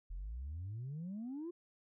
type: exponential sweep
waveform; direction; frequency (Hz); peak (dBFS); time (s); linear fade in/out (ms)
sine; up; 40.3 to 357.6; -39; 0.1-1.51; 10
effects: tanh soft clip ceiling -38 dBFS